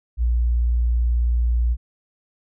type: tone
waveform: sine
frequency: 59.2 Hz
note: A#1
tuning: 27 cents sharp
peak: -16 dBFS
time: 0.17-1.77 s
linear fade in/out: 50 ms
effects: none